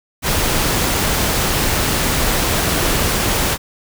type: noise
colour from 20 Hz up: pink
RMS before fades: -17 dBFS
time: 0.22-3.58 s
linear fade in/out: 50 ms
effects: none